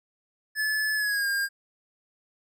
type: tone with pitch glide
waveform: square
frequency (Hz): 1726 to 1610.4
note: A6 to G6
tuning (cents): -34 to +46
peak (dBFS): -25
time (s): 0.55-1.49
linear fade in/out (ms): 50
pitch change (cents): -120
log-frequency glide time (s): 0.95-1.27
effects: none